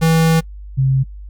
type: tone pair in turn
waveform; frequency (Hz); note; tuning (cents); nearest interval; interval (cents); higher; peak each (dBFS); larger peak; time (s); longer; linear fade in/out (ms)
square / sine; 162.6 / 133.53; E3 / C3; -23 / +36; minor third; 341; first; -11; neither; 0.01-0.41 / 0.77-1.04; first; 20
effects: noise-tail reverb RT60 0.1 s tail -25 dB re dry + added 50 Hz sine -30 dBFS peak until 1.29 s